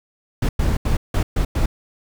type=noise bursts at uneven times; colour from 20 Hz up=brown; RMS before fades=-18 dBFS; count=6; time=0.42-0.49 / 0.59-0.77 / 0.85-0.97 / 1.14-1.23 / 1.36-1.45 / 1.55-1.66 s; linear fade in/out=5 ms; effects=none